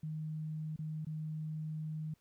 sine tone with dropouts, 155.56 Hz, D#3, in tune, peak -37 dBFS, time 0.03-2.14 s, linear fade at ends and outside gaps 5 ms, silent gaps 0.762-0.789 / 1.049-1.067 s, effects pink hiss -75 dBFS RMS until 2.2 s

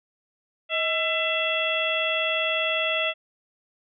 harmonic tone with a mistuned harmonic, 670 Hz, E5, 28 cents sharp, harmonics 1 / 2 / 3 / 4 / 5, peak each -28 / -32 / -31 / -26 / -29 dBFS, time 0.69-3.14 s, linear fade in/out 50 ms, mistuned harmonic 1, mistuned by -92 cents, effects none

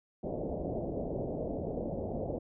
white low-pass noise, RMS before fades -36 dBFS, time 0.23-2.39 s, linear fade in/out 10 ms, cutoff 660 Hz, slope 48 dB/octave, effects none

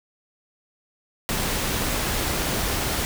pink noise, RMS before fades -25 dBFS, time 1.29-3.05 s, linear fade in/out 0 ms, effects none

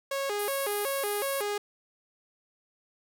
sawtooth tone with vibrato, 475.8 Hz, A#4, 35 cents sharp, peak -25 dBFS, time 0.11-1.58 s, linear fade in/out 5 ms, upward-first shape square, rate 2.7 Hz, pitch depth 250 cents each way
pink band-pass noise, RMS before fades -39 dBFS, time 0.39-1.42 s, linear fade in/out 5 ms, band 8800 to 15000 Hz, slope 96 dB/octave
effects none

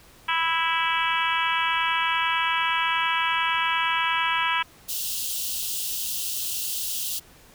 harmonic tone, 328.7 Hz, E4, 5 cents flat, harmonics 3 / 4 / 5 / 6 / 7 / 8 / 9 / 10, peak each -26 / -29 / -29 / -34 / -30 / -30 / -32 / -33 dBFS, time 0.28-4.63 s, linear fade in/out 10 ms
white high-pass noise, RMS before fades -29 dBFS, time 4.88-7.2 s, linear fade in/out 20 ms, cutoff 2700 Hz, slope 96 dB/octave
effects pink hiss -52 dBFS RMS until 7.54 s

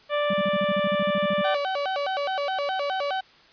harmonic tone, 587.3 Hz, D5, in tune, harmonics 1 / 2 / 3 / 4 / 5 / 6, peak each -23 / -29 / -33 / -35 / -37 / -39 dBFS, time 0.09-1.58 s, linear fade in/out 50 ms
sine tone bursts, 196 Hz, G3, in tune, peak -25 dBFS, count 15, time 0.3-1.415 s, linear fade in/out 5 ms, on 37 ms, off 40 ms
35% pulse tone with vibrato, 659 Hz, E5, 1 cent flat, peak -23 dBFS, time 1.44-3.21 s, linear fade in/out 10 ms, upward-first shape square, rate 4.8 Hz, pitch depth 250 cents each way
effects white hiss -54 dBFS RMS until 3.52 s + resampled to 11025 Hz

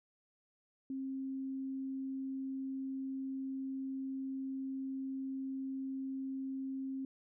sine tone, 267 Hz, C4, 35 cents sharp, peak -37 dBFS, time 0.9-7.05 s, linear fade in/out 2 ms, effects none

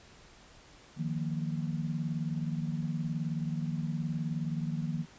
sine chord, Eb suspended second, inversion none, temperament equal, 155.56 / 174.61 / 233.1 Hz, Eb3 / F3 / Bb3, 0 / 0 / 0 cents, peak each -33 / -36 / -38 dBFS, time 0.96-5.06 s, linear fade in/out 50 ms, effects pink hiss -56 dBFS RMS until 5.18 s + resampled to 16000 Hz

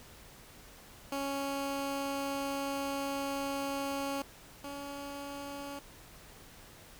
15% pulse tone pair in turn, 277.2 / 282 Hz, C#4 / C#4, 0 / +30 cents, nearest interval unison, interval 30 cents, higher second, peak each -27 / -34 dBFS, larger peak first, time 1.12-4.22 / 4.64-5.79 s, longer first, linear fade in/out 2 ms, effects pink hiss -54 dBFS RMS until 6.99 s

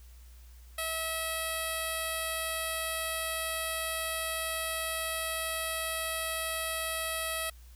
10% pulse tone with low-pass filter, 647 Hz, E5, 32 cents flat, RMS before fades -34 dBFS, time 0.78-7.5 s, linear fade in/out 5 ms, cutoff 12000 Hz, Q 5.3, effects added 60 Hz sine -49 dBFS peak until 7.75 s + white hiss -62 dBFS RMS until 7.75 s

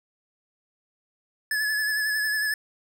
square tone with vibrato, 1717 Hz, A6, 43 cents flat, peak -24 dBFS, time 1.51-2.54 s, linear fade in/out 2 ms, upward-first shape sine, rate 11 Hz, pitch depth 34 cents each way, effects none

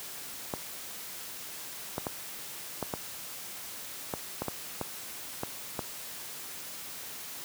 clicks, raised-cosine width 1 ms, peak -17 dBFS, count 11, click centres 0.538 / 1.981 / 2.068 / 2.827 / 2.938 / 4.138 / 4.42 / 4.483 / 4.813 / 5.434 / 5.792 s, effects white hiss -42 dBFS RMS until 7.44 s + high-pass 80 Hz 12 dB/octave

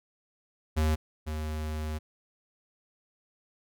square tone pair in turn, 77.78 / 77.24 Hz, D#2 / D#2, 0 / -12 cents, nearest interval unison, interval 12 cents, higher first, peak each -24 / -32 dBFS, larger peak first, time 0.76-0.96 / 1.26-1.99 s, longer second, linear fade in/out 20 ms, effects none

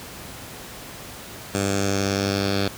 10% pulse tone with low-pass filter sweep, 98.7 Hz, G2, 12 cents sharp, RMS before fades -23 dBFS, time 1.54-2.68 s, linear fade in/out 5 ms, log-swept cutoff 8000 to 4300 Hz, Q 3.4, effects pink hiss -38 dBFS RMS until 2.77 s + high-pass 60 Hz 12 dB/octave

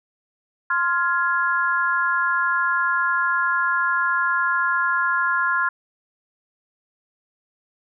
sine chord, F minor, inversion second, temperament just, 1047.7 / 1396.9 / 1676.3 Hz, C6 / F6 / Ab6, +2 / 0 / +16 cents, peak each -23 / -21 / -24 dBFS, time 0.7-5.69 s, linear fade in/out 5 ms, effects none

